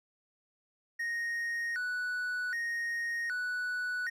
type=tone with vibrato; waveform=triangle; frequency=1661.2 Hz; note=G#6; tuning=in tune; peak=-30 dBFS; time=0.99-4.1 s; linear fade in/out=10 ms; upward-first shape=square; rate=0.65 Hz; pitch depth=200 cents each way; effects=none